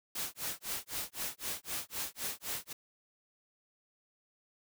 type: noise with tremolo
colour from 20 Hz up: white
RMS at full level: -36 dBFS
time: 0.15-2.73 s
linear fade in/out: 5 ms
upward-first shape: sine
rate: 3.9 Hz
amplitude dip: 100%
effects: none